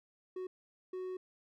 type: tone bursts at uneven times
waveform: triangle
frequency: 370 Hz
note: F#4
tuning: in tune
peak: -36 dBFS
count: 2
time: 0.36-0.47 / 0.93-1.17 s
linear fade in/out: 5 ms
effects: none